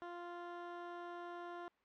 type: tone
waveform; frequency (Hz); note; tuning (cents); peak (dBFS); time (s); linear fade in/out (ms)
15% pulse; 348.4; F4; -4; -39; 0.02-1.68; 0
effects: white hiss -75 dBFS RMS until 1.84 s + low-pass 2000 Hz 12 dB/octave